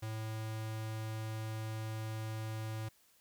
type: tone with notch filter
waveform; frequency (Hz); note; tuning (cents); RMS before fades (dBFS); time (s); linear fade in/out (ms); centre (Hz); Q
square; 110; A2; 0; -40; 0.02-2.89; 10; 240; 1.4
effects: white hiss -68 dBFS RMS until 3.2 s